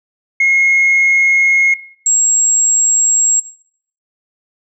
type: tone pair in turn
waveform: sine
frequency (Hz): 2158 / 7595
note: C#7 / A#8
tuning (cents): -47 / +31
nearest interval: octave + minor seventh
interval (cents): 2178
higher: second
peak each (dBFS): -7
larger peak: neither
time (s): 0.4-1.74 / 2.06-3.4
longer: neither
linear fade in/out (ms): 5
effects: noise-tail reverb RT60 0.6 s tail -18 dB re dry + tanh soft clip ceiling -6 dBFS